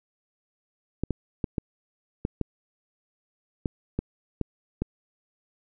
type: clicks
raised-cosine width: 3 ms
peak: -13 dBFS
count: 10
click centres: 1.036 / 1.107 / 1.442 / 1.582 / 2.251 / 2.413 / 3.658 / 3.99 / 4.413 / 4.82 s
effects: none